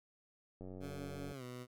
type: click train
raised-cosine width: 2 ms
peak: -36 dBFS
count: 67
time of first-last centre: 0.61-1.32 s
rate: 93 Hz
type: tone with pitch glide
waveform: 15% pulse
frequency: 142 to 124.33 Hz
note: C#3 to B2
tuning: +42 to +12 cents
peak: -39 dBFS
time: 0.8-1.67 s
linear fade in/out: 50 ms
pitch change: -230 cents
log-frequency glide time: 1.33-1.43 s
effects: none